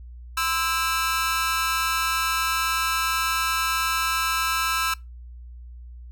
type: tone with amplitude modulation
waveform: sawtooth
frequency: 1318.5 Hz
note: E6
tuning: in tune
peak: -14 dBFS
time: 0.37-4.94 s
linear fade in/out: 5 ms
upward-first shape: sine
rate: 291 Hz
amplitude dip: 100%
effects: noise-tail reverb RT60 0.2 s tail -22 dB re dry + added 60 Hz sine -38 dBFS peak until 6.11 s